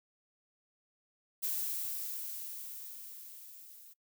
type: noise with level ramp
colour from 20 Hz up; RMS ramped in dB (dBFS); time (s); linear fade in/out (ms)
violet; -34 to -55; 1.42-3.94; 20
effects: noise-tail reverb RT60 0.1 s tail -23 dB re dry